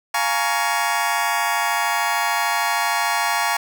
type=chord; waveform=25% pulse; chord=Bb minor seventh; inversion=second; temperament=just; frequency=699.2 / 839.1 / 932.3 / 1118.8 Hz; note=F5 / Ab5 / Bb5 / Db6; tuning=+2 / +18 / 0 / +16 cents; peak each=-22 / -20 / -20 / -21 dBFS; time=0.14-3.57 s; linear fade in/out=5 ms; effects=none